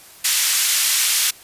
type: band-pass noise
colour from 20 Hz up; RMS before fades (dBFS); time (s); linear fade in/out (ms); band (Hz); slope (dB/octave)
white; -18; 0.24-1.31; 10; 2000 to 11000; 12
effects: white hiss -44 dBFS RMS until 1.43 s + resampled to 32000 Hz